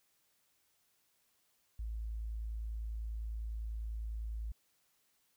sine tone, 55 Hz, A1, in tune, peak -37 dBFS, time 1.79-4.52 s, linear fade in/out 5 ms, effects white hiss -75 dBFS RMS until 5.36 s

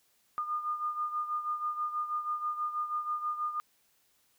sine beating tone pair, 1215 / 1221.2 Hz, D#6 / D#6, -42 / -33 cents, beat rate 6.2 Hz, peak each -32 / -38 dBFS, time 0.38-3.6 s, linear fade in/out 0 ms, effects white hiss -70 dBFS RMS until 4.38 s

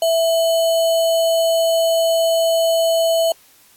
sine tone with sample-and-hold, 660 Hz, E5, 2 cents sharp, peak -13 dBFS, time 0.02-3.32 s, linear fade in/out 2 ms, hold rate 3675 Hz, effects white hiss -51 dBFS RMS until 3.76 s + AAC 64 kbps

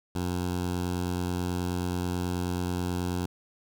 15% pulse tone with notch filter, 89.3 Hz, F2, 39 cents sharp, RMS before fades -30 dBFS, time 0.15-3.26 s, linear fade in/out 5 ms, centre 2000 Hz, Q 1.8, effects none

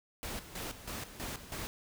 pink noise with tremolo, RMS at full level -40 dBFS, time 0.23-1.67 s, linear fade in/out 0 ms, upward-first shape square, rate 3.1 Hz, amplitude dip 70%, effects none

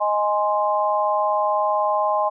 sine chord, Ab major, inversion second, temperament equal, 622.3 / 830.6 / 1046.5 Hz, Eb5 / Ab5 / C6, 0 / 0 / 0 cents, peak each -22 dBFS, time 0-2.3 s, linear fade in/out 20 ms, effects none

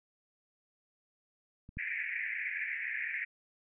clicks, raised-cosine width 5 ms, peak -37 / -28 dBFS, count 2, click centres 1.691 / 1.771 s
pink band-pass noise, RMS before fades -37 dBFS, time 1.78-3.25 s, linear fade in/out 10 ms, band 1700 to 2400 Hz, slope 96 dB/octave
effects none

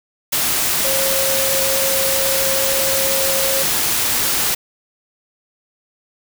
sine tone in noise, 539 Hz, C#5, 49 cents flat, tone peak -21 dBFS, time 0.84-3.63 s, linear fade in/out 10 ms, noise white, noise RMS -18 dBFS, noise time 0.32-4.55 s, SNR -6 dB, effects none

